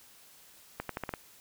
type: accelerating click train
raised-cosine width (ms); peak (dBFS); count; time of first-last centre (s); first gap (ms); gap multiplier
0.5; -19; 6; 0.8-1.138; 93; 0.84
effects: white hiss -57 dBFS RMS until 1.4 s